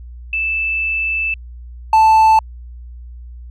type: tone pair in turn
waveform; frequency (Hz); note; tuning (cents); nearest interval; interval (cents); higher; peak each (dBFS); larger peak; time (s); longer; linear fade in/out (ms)
sine / triangle; 2637 / 880; E7 / A5; 0 / 0; octave + perfect fifth; 1900; first; -16 / -5; second; 0.33-1.34 / 1.93-2.39; first; 2
effects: added 60 Hz sine -31 dBFS peak until 3.5 s